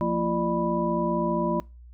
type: tone cluster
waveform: sine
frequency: 173.3 / 228.5 / 340.9 / 599 / 985 Hz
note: F3 / A#3 / F4 / D5 / B5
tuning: -13 / -34 / -42 / +34 / -5 cents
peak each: -29 dBFS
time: 0.01-1.6 s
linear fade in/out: 0 ms
effects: noise-tail reverb RT60 0.3 s tail -24 dB re dry + added 60 Hz sine -44 dBFS peak until 1.93 s